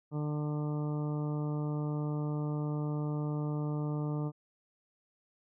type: harmonic tone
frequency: 149.3 Hz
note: D3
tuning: 29 cents sharp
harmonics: 1 / 2 / 3 / 4 / 5 / 6 / 7 / 8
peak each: -32 / -38 / -43 / -47 / -51 / -50 / -54 / -51 dBFS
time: 0.11-4.32 s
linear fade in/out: 50 ms
effects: none